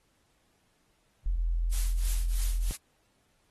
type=tone; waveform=sine; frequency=42.15 Hz; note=E1; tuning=39 cents sharp; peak=-25 dBFS; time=1.26-2.71 s; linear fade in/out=0 ms
type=noise with tremolo; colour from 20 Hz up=blue; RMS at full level=-35 dBFS; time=1.71-2.77 s; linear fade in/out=20 ms; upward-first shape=triangle; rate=3.1 Hz; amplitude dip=90%
effects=pink hiss -71 dBFS RMS until 3.5 s + AAC 32 kbps